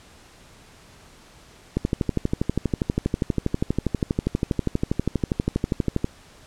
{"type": "click train", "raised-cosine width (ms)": 3, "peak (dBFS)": -8, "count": 54, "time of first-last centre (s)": [1.77, 6.044], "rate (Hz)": 12.4, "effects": ["pink hiss -50 dBFS RMS until 6.46 s", "low-pass 9000 Hz 12 dB/octave"]}